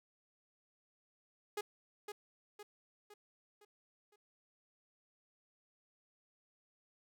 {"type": "tone with echo", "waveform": "sawtooth", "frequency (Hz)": 415.3, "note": "G#4", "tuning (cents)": 0, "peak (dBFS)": -33, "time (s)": [1.57, 1.61], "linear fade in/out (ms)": 5, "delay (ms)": 510, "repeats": 5, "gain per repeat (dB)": -6, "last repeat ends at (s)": 4.16, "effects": []}